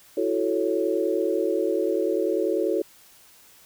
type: chord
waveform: sine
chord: F# minor seventh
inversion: third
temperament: equal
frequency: 329.6 / 370 / 440 / 554.4 Hz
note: E4 / F#4 / A4 / C#5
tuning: 0 / 0 / 0 / 0 cents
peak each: -27 / -26 / -26 / -28 dBFS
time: 0.17-2.82 s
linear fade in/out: 5 ms
effects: white hiss -53 dBFS RMS until 3.65 s